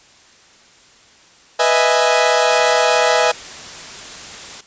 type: chord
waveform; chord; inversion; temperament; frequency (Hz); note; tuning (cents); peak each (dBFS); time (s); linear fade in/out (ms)
sawtooth; E major seventh; second; equal; 493.9 / 622.3 / 659.3 / 830.6; B4 / D#5 / E5 / G#5; 0 / 0 / 0 / 0; -14; 1.59-3.32; 10
type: noise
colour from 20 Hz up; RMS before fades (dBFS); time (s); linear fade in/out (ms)
white; -33; 2.45-4.61; 5
effects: white hiss -48 dBFS RMS until 4.66 s + resampled to 16000 Hz